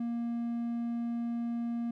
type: tone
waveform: triangle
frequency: 234.9 Hz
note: A#3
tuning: 13 cents sharp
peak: -29 dBFS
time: 0-1.91 s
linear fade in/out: 5 ms
effects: none